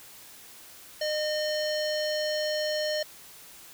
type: tone with low-pass filter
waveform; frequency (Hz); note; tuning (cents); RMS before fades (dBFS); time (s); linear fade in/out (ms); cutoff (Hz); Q
square; 610; D#5; -34; -29; 1.01-3.03; 5; 5000; 3.7
effects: white hiss -49 dBFS RMS until 3.73 s